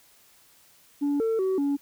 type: tone with pitch steps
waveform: sine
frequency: 286.6 / 449.4 / 378.6 / 282.9 Hz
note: D4 / A4 / F#4 / C#4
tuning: -42 / +37 / +40 / +35 cents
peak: -20 dBFS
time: 1.01-1.77 s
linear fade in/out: 20 ms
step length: 190 ms
effects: tanh soft clip ceiling -21 dBFS + white hiss -58 dBFS RMS until 1.81 s